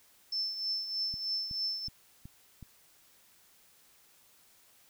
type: tone with tremolo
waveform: sine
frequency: 5300 Hz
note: E8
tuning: 9 cents sharp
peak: -29 dBFS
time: 0.32-1.88 s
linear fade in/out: 5 ms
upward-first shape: triangle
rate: 3.2 Hz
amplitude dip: 65%
type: click train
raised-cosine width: 5 ms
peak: -34 dBFS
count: 5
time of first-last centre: 1.14-2.627 s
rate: 2.69 Hz
effects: white hiss -63 dBFS RMS until 4.89 s